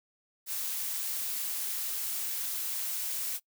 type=noise; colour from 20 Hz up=blue; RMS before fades=-34 dBFS; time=0.46-3.4 s; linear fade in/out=50 ms; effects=noise-tail reverb RT60 0.1 s tail -22 dB re dry